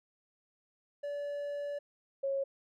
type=tone pair in turn; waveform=triangle / sine; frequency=576 / 547.5 Hz; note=D5 / C#5; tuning=-34 / -22 cents; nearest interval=minor second; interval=88 cents; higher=first; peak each=-33 / -30 dBFS; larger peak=second; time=1.03-1.79 / 2.23-2.44 s; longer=first; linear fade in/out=10 ms; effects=none